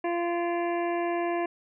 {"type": "harmonic tone with a mistuned harmonic", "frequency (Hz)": 344.8, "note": "F4", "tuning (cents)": -22, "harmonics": [1, 2, 3, 5, 6, 7, 8], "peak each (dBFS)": [-28, -30, -36, -40, -44, -43, -46], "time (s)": [0.04, 1.46], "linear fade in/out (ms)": 5, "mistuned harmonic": 7, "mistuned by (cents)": -40, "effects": []}